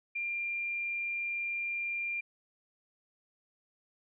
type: tone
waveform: sine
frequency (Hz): 2389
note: D7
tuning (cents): +29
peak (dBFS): -32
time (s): 0.15-2.21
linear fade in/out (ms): 10
effects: none